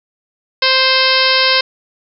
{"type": "harmonic tone with a mistuned harmonic", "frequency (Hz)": 523.3, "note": "C5", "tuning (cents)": 0, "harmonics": [1, 2, 3, 4, 5, 6, 7, 8, 9, 10], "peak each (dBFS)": [-19, -19, -19, -19, -19, -19, -19, -19, -19, -19], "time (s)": [0.62, 1.61], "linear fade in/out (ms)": 5, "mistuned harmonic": 7, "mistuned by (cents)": 39, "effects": []}